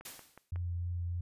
click train, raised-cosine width 0.5 ms, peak -35 dBFS, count 4, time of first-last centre 0.01-0.559 s, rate 5.46 Hz
white noise with exponential decay, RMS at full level -42 dBFS, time 0.05-0.51 s, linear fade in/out 5 ms, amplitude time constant 100 ms
sine tone with vibrato, 87.31 Hz, F2, in tune, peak -33 dBFS, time 0.52-1.21 s, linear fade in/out 5 ms, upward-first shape triangle, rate 3.3 Hz, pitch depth 15 cents each way
effects resampled to 32000 Hz

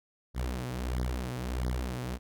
sawtooth beating tone pair, 61.5 / 63 Hz, B1 / B1, -7 / +35 cents, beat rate 1.5 Hz, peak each -30 dBFS, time 0.34-2.19 s, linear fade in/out 50 ms, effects none

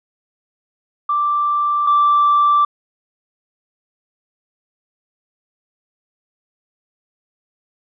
sine tone pair in turn, 1174.7 / 1170.2 Hz, D6 / D6, 0 / -7 cents, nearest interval unison, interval 7 cents, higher first, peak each -14 / -9 dBFS, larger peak second, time 1.09-1.87 / 1.87-2.65 s, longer neither, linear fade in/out 5 ms, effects tanh soft clip ceiling -7 dBFS

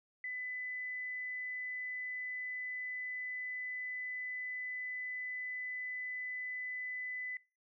sine tone, 2003 Hz, B6, 24 cents sharp, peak -38 dBFS, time 0.24-7.37 s, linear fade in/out 2 ms, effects noise-tail reverb RT60 0.3 s tail -22 dB re dry

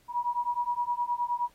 sine beating tone pair, 960 / 969.6 Hz, B5 / B5, -49 / -32 cents, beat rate 9.6 Hz, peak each -30 dBFS, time 0.08-1.5 s, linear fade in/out 50 ms, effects pink hiss -64 dBFS RMS until 1.54 s + AAC 48 kbps

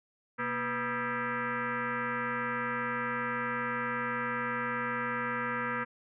sine tone with frequency modulation, 128.7 Hz, C3, 28 cents flat, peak -30 dBFS, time 0.38-5.85 s, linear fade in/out 20 ms, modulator 365 Hz, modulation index 5.1, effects none

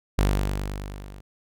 sawtooth tone with level ramp, 49.34 Hz, G1, 12 cents sharp, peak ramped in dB -13 to -37 dBFS, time 0.18-1.21 s, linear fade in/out 10 ms, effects none

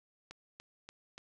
click train, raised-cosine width 0.2 ms, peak -30 dBFS, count 4, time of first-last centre 0.31-1.18 s, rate 3.45 Hz, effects none

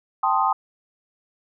sine chord, A half-diminished seventh, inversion third, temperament equal, 784 / 880 / 1046.5 / 1244.5 Hz, G5 / A5 / C6 / Eb6, 0 / 0 / 0 / 0 cents, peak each -23 dBFS, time 0.23-0.53 s, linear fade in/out 5 ms, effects none

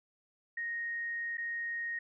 sine tone with dropouts, 1866 Hz, A#6, 1 cent sharp, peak -34 dBFS, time 0.57-1.99 s, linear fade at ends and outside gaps 5 ms, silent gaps 1.372-1.38 s, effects none

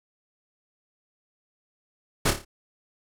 pink noise with echo, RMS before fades -20 dBFS, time 2.25-2.31 s, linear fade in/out 10 ms, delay 28 ms, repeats 5, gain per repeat -6 dB, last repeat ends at 2.45 s, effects low-pass 12000 Hz 12 dB/octave

